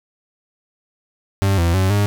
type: tone with pitch steps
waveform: 40% pulse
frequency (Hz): 98 / 84.7 / 94.6 / 102.2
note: G2 / E2 / F#2 / G#2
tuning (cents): 0 / +48 / +39 / -27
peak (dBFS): -13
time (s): 1.42-2.06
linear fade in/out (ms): 0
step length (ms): 160
effects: none